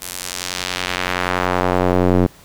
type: tone with band-pass filter sweep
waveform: square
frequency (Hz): 45.31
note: F#1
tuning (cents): -36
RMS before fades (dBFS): -19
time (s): 0.01-2.27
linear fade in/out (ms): 10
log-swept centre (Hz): 12000 to 300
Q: 0.89
effects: pink hiss -46 dBFS RMS until 2.44 s